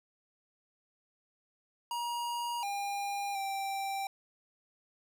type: tone with pitch steps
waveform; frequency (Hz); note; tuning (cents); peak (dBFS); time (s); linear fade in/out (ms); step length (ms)
square; 951 / 804 / 784; A#5 / G5 / G5; +34 / +44 / 0; -34; 1.91-4.07; 2; 720
effects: none